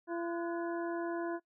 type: harmonic tone with a mistuned harmonic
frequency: 340 Hz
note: F4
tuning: 46 cents flat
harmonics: 1 / 2 / 3 / 4 / 5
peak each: -35 / -41 / -45 / -47 / -49 dBFS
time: 0.07-1.4 s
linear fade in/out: 50 ms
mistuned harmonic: 4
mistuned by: +130 cents
effects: noise-tail reverb RT60 0.1 s tail -22 dB re dry